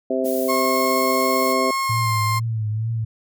harmonic tone, 130.8 Hz, C3, in tune, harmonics 2 / 3 / 4 / 5, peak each -24 / -24 / -24 / -24 dBFS, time 0.1-1.71 s, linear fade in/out 5 ms
violet noise, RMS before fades -31 dBFS, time 0.24-1.54 s, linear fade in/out 20 ms
35% pulse tone with pitch glide, 1080 to 1056.6 Hz, C#6 to C6, -45 to +17 cents, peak -18 dBFS, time 0.48-2.4 s, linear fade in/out 20 ms, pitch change -38 cents, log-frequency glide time 1.81-2.1 s
sine tone with vibrato, 110.6 Hz, A2, 9 cents sharp, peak -20 dBFS, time 1.89-3.05 s, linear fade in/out 10 ms, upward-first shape triangle, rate 2.2 Hz, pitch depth 75 cents each way
effects MP3 96 kbps

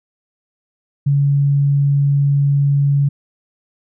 sine tone, 141.3 Hz, C#3, 34 cents sharp, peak -11 dBFS, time 1.06-3.09 s, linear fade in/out 10 ms, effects none

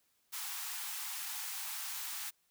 white high-pass noise, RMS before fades -41 dBFS, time 0.32-2.31 s, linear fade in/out 20 ms, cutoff 760 Hz, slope 96 dB/octave, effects white hiss -75 dBFS RMS until 2.5 s

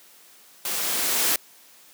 white noise with level ramp, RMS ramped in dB -28 to -21 dBFS, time 0.65-1.36 s, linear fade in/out 2 ms, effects white hiss -52 dBFS RMS until 1.93 s + high-pass 200 Hz 12 dB/octave

